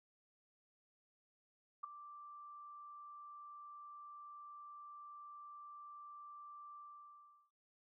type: tone with ADSR envelope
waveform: sine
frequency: 1174.7 Hz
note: D6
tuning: in tune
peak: -37 dBFS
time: 1.83-7.51 s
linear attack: 12 ms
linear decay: 5 ms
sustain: -14 dB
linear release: 740 ms
effects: none